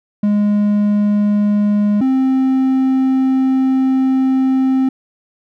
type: tone pair in turn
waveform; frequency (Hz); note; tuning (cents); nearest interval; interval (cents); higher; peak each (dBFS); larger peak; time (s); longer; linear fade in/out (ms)
triangle; 206.9 / 263; G#3 / C4; -6 / +9; major third; 415; second; -9; neither; 0.23-2.01 / 2.01-4.89; second; 5
effects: none